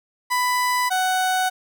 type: tone pair in turn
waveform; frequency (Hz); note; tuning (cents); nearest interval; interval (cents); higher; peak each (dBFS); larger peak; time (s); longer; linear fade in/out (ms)
30% pulse; 994 / 744.7; B5 / F#5; +11 / +11; perfect fourth; 500; first; -16; neither; 0.3-0.9 / 0.9-1.5; neither; 20
effects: none